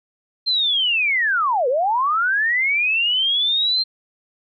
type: linear two-way sweep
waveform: sine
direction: down then up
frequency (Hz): 4186 to 472 to 4186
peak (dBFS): -16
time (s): 0.46-3.84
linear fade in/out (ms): 20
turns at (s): 1.68
effects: none